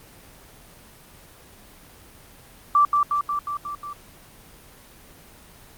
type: tone with echo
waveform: sine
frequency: 1168 Hz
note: D6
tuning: 10 cents flat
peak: -13 dBFS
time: 2.75-2.85 s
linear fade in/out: 2 ms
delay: 180 ms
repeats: 6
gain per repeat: -3 dB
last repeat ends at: 3.93 s
effects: pink hiss -48 dBFS RMS until 5.77 s + Opus 24 kbps